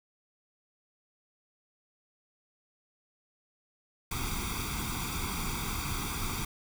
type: noise with comb filter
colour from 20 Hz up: pink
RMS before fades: -34 dBFS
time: 4.11-6.45 s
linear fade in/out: 5 ms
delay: 0.85 ms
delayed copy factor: +0.95
effects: none